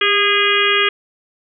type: harmonic tone with a mistuned harmonic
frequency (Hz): 410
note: G#4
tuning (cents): -22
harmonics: 1 / 3 / 4 / 5 / 6 / 7 / 8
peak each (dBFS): -20 / -20 / -20 / -20 / -20 / -20 / -20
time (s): 0.01-0.89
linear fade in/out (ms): 5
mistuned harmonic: 1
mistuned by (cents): -34
effects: none